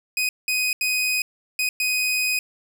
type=tone bursts at uneven times; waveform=sawtooth; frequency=2502 Hz; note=D#7; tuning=9 cents sharp; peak=-17 dBFS; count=5; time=0.17-0.29 / 0.48-0.73 / 0.81-1.22 / 1.59-1.69 / 1.8-2.39 s; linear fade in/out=2 ms; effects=none